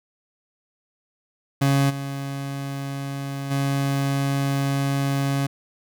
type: tone with level steps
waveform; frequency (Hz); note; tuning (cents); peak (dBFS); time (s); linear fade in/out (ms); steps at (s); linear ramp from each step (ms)
30% pulse; 138.59; C#3; 0; -14 / -25 / -18; 1.61-5.47; 10; 1.89 / 3.5; 20
effects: none